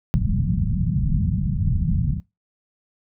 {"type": "low-pass noise", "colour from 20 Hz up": "white", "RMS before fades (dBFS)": -21, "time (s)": [0.14, 2.2], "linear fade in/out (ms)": 0, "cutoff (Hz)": 190, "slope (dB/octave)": 48, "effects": ["noise-tail reverb RT60 0.2 s tail -20 dB re dry"]}